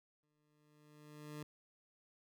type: tone with exponential growth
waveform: 20% pulse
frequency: 150 Hz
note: D3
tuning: 37 cents sharp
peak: -39 dBFS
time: 0.23-1.43 s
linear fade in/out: 2 ms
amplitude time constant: 260 ms
effects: none